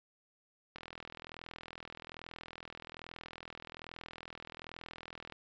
click train, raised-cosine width 0.3 ms, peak -29 dBFS, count 189, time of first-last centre 0.76-5.323 s, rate 41.2 Hz, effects resampled to 16000 Hz

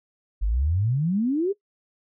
sine exponential sweep, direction up, 45.88 to 415.3 Hz, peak -20 dBFS, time 0.41-1.53 s, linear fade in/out 20 ms, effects noise-tail reverb RT60 0.1 s tail -19 dB re dry

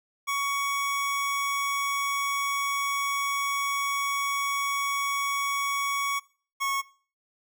25% pulse tone pair in turn, 1120 / 1100.8 Hz, C#6 / C#6, +18 / -12 cents, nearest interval unison, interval 30 cents, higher first, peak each -22 dBFS, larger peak neither, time 0.27-6.2 / 6.6-6.82 s, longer first, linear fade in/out 20 ms, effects noise-tail reverb RT60 0.4 s tail -20 dB re dry

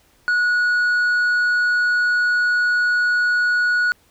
sine tone with tanh clipping, 1460 Hz, F#6, 24 cents flat, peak -16 dBFS, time 0.28-3.92 s, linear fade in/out 0 ms, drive 4 dB, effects pink hiss -57 dBFS RMS until 4.1 s

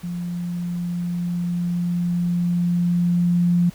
sine tone with level ramp, 174.61 Hz, F3, in tune, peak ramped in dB -25 to -14 dBFS, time 0.03-3.7 s, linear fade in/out 10 ms, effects pink hiss -47 dBFS RMS until 3.74 s

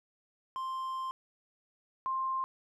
triangle / sine tone pair in turn, 1050 / 1053.9 Hz, C6 / C6, +6 / +12 cents, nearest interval unison, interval 6 cents, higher second, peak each -32 / -30 dBFS, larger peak second, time 0.56-1.11 / 2.06-2.44 s, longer first, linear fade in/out 0 ms, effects none

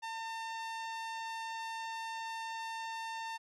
sawtooth tone with low-pass filter, 903 Hz, A5, 45 cents sharp, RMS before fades -41 dBFS, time 0.02-3.38 s, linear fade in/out 20 ms, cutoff 6600 Hz, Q 0.63, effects none

